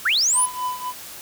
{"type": "linear sweep", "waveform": "sine", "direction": "up", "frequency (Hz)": [1173, 10810], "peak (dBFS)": -16, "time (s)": [0.05, 0.46], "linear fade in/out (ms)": 10}
{"type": "tone with tremolo", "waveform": "triangle", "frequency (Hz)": 1000, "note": "B5", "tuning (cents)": 21, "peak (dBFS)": -19, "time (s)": [0.33, 0.93], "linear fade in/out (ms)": 50, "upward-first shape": "triangle", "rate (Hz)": 3.8, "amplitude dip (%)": 85}
{"effects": ["white hiss -38 dBFS RMS until 1.21 s"]}